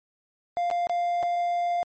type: tone with dropouts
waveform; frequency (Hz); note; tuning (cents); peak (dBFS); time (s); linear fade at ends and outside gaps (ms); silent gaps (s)
triangle; 698.5; F5; 0; -21; 0.57-1.83; 0; 0.702-0.712 / 0.87-0.896 / 1.228-1.232
effects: MP3 32 kbps